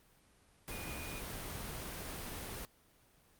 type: tone in noise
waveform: sine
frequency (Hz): 2453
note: D#7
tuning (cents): -25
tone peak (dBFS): -48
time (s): 0.71-1.2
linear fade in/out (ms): 0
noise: pink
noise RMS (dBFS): -43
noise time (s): 0.68-2.65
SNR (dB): -8
effects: pink hiss -67 dBFS RMS until 3.39 s + Opus 32 kbps